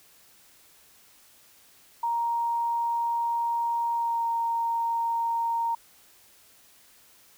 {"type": "tone with pitch glide", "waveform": "sine", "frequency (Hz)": [935, 926.4], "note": ["A#5", "A#5"], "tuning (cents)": [5, -11], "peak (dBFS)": -24, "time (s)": [2.03, 5.75], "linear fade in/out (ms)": 5, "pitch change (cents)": -16, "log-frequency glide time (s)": [3.93, 4.26], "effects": ["white hiss -57 dBFS RMS until 7.37 s"]}